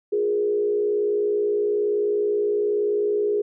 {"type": "tone with frequency modulation", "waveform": "sine", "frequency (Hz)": 415.3, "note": "G#4", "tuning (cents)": 0, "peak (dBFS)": -19, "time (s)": [0.12, 3.42], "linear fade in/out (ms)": 10, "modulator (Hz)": 58.9, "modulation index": 0.59, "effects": []}